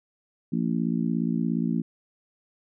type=harmonic tone; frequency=57.1 Hz; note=A#1; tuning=35 cents flat; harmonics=3 / 4 / 5 / 6; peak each=-27 / -26 / -31 / -37 dBFS; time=0.52-1.82 s; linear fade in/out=10 ms; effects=none